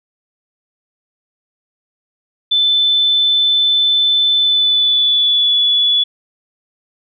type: tone with pitch glide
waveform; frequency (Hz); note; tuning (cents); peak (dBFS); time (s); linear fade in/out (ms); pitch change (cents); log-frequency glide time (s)
sine; 3520 to 3424; A7 to A7; 0 to -48; -10; 2.51-6.04; 10; -48; 4.37-5.55
effects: none